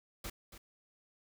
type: noise with echo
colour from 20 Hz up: pink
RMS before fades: -42 dBFS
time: 0.24-0.3 s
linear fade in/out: 5 ms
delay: 280 ms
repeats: 1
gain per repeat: -11 dB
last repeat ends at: 0.58 s
effects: none